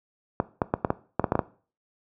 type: clicks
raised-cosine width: 1 ms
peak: -7 dBFS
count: 10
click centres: 0.401 / 0.618 / 0.739 / 0.848 / 0.904 / 1.196 / 1.242 / 1.321 / 1.354 / 1.392 s
effects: noise-tail reverb RT60 0.4 s tail -18 dB re dry + high-pass 80 Hz 12 dB/octave